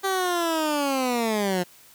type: linear sweep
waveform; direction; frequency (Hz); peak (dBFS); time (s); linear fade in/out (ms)
15% pulse; down; 392 to 174.61; -16; 0.03-1.64; 20
effects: white hiss -52 dBFS RMS until 1.94 s + high-pass 60 Hz 12 dB/octave